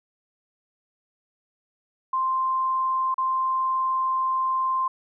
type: tone with dropouts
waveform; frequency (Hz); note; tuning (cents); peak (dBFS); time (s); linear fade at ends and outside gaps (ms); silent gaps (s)
sine; 1046.5; C6; 0; -21; 2.13-4.88; 5; 3.143-3.18
effects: none